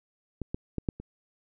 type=clicks; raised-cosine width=3 ms; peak=-20 / -18 / -17 / -14 / -27 dBFS; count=5; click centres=0.417 / 0.545 / 0.783 / 0.888 / 1 s; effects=none